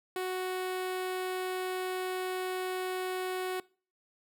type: tone with notch filter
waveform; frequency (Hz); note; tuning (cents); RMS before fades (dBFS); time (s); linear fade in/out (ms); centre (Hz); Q
sawtooth; 370; F#4; 0; -34; 0.16-3.6; 2; 6000; 1.9
effects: noise-tail reverb RT60 0.4 s tail -23 dB re dry